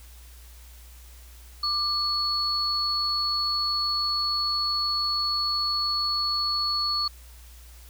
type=tone pair together; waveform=sine; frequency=1188 / 4393 Hz; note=D6 / C#8; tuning=+20 / -16 cents; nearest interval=octave + major seventh; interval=2264 cents; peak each=-30 / -24 dBFS; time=1.63-7.08 s; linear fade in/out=5 ms; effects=added 60 Hz sine -45 dBFS peak until 7.89 s + white hiss -53 dBFS RMS until 7.89 s